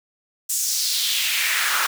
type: noise with high-pass filter sweep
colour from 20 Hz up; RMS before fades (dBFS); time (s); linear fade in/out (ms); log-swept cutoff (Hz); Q
pink; -22; 0.49-1.87; 10; 7600 to 1200; 2.4
effects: none